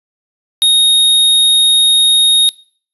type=tone; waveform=square; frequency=3729 Hz; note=A#7; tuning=in tune; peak=-7 dBFS; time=0.62-2.49 s; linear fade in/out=0 ms; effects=noise-tail reverb RT60 0.5 s tail -24 dB re dry + resampled to 32000 Hz